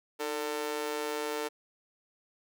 sawtooth tone with amplitude modulation, 447.8 Hz, A4, 30 cents sharp, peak -24 dBFS, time 0.19-1.49 s, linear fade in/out 20 ms, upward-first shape sine, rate 140 Hz, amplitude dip 95%, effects none

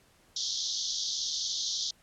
white band-pass noise, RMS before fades -33 dBFS, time 0.36-1.91 s, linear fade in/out 5 ms, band 3300 to 6400 Hz, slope 96 dB/octave, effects pink hiss -63 dBFS RMS until 2.02 s + low-pass 12000 Hz 12 dB/octave

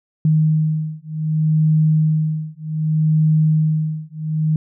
sine beating tone pair, 155.6 / 156.25 Hz, D#3 / D#3, 0 / +8 cents, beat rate 0.65 Hz, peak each -17 dBFS, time 0.25-4.56 s, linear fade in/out 2 ms, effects none

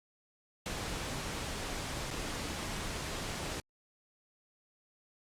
pink noise with dropouts, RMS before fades -38 dBFS, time 0.66-3.6 s, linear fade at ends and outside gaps 0 ms, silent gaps 2.105-2.111 s, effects low-pass 9000 Hz 12 dB/octave + Opus 48 kbps

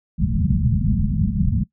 white low-pass noise, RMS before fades -19 dBFS, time 0.18-1.64 s, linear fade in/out 20 ms, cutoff 220 Hz, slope 96 dB/octave, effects noise-tail reverb RT60 0.1 s tail -19 dB re dry

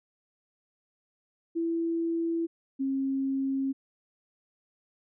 sine tone pair in turn, 332.7 / 270 Hz, E4 / C#4, +16 / -45 cents, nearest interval major third, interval 361 cents, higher first, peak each -26 dBFS, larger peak neither, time 1.55-2.47 / 2.79-3.73 s, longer second, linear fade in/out 20 ms, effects none

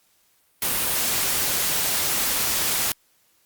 white noise, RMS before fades -23 dBFS, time 0.62-2.92 s, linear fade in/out 2 ms, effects white hiss -63 dBFS RMS until 3.45 s + Opus 48 kbps

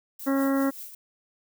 violet noise with tremolo, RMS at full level -38 dBFS, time 0.19-0.95 s, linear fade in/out 5 ms, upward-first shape triangle, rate 5.2 Hz, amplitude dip 65%
harmonic tone, 273 Hz, C#4, 26 cents flat, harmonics 1 / 2 / 3 / 4 / 5 / 6 / 7, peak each -22 / -29 / -38 / -36 / -36 / -42 / -40 dBFS, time 0.26-0.71 s, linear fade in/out 20 ms
effects none

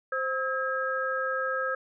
sine tone cluster, 524 / 1290 / 1623 Hz, C5 / E6 / G#6, +2 / -38 / -40 cents, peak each -31 dBFS, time 0.12-1.75 s, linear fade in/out 5 ms, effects none

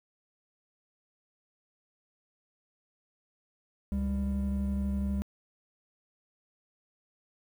triangle tone pair together, 70.25 / 198.7 Hz, C#2 / G3, +24 / +24 cents, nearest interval octave + tritone, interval 1800 cents, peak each -28 dBFS, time 3.92-5.22 s, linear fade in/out 0 ms, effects tanh soft clip ceiling -21 dBFS + 10-bit

